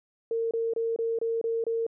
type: tone bursts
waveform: sine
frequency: 457.2 Hz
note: A#4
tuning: 34 cents flat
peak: -25 dBFS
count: 7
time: 0.31-1.866 s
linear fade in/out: 2 ms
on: 200 ms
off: 26 ms
effects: none